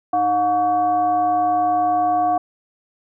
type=tone with frequency modulation; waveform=sine; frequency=720 Hz; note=F#5; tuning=47 cents flat; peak=-15 dBFS; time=0.13-2.38 s; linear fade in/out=5 ms; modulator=410 Hz; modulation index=0.54; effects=none